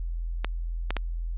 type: clicks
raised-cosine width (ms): 0.3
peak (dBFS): -12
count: 3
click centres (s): 0.446 / 0.906 / 0.967
effects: added 42 Hz sine -28 dBFS peak until 1.37 s + resampled to 8000 Hz